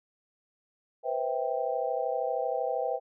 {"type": "chord", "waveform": "sine", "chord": "C major seventh", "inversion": "third", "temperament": "just", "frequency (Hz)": [490.5, 523.3, 654.1, 784.9], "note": ["B4", "C5", "E5", "G5"], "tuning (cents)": [-12, 0, -14, 2], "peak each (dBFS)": -33, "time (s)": [1.03, 3], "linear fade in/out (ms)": 50, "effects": []}